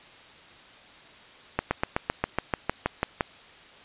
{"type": "slowing click train", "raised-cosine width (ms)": 0.5, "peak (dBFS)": -8, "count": 12, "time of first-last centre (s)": [1.59, 3.208], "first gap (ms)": 120, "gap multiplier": 1.04, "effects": ["white hiss -50 dBFS RMS until 3.84 s", "resampled to 8000 Hz"]}